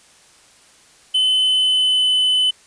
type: tone with pitch glide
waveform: triangle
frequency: 3037 to 3018 Hz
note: F#7 to F#7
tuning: +44 to +34 cents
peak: -12 dBFS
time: 1.14-2.51 s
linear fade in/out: 10 ms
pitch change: -10 cents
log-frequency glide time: 1.37-2.11 s
effects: white hiss -50 dBFS RMS until 2.66 s + resampled to 22050 Hz